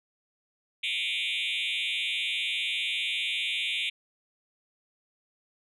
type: tone with frequency modulation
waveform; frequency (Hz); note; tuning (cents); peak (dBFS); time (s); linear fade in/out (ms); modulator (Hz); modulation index
sine; 2960; F#7; 0; -25; 0.83-3.9; 10; 115; 6.5
effects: tanh soft clip ceiling -26 dBFS